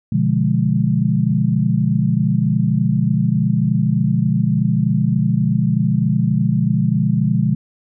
sine chord, B diminished seventh, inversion none, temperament equal, 123.47 / 146.83 / 174.61 / 207.7 Hz, B2 / D3 / F3 / Ab3, 0 / 0 / 0 / 0 cents, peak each -19 dBFS, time 0.12-7.55 s, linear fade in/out 5 ms, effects none

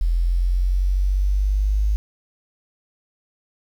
sine linear sweep, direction up, 42.07 to 51.91 Hz, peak -16 dBFS, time 0.01-1.96 s, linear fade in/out 0 ms, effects 8-bit

